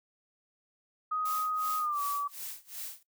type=tone with pitch glide; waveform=sine; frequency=1252 to 1148.1 Hz; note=D#6 to D6; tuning=+10 to -40 cents; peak=-29 dBFS; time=1.11-2.28 s; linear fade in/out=10 ms; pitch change=-150 cents; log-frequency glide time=1.79-2.01 s
type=noise with tremolo; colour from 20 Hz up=blue; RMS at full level=-39 dBFS; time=1.25-3.03 s; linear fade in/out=5 ms; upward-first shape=sine; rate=2.7 Hz; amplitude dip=95%
effects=noise-tail reverb RT60 0.1 s tail -17 dB re dry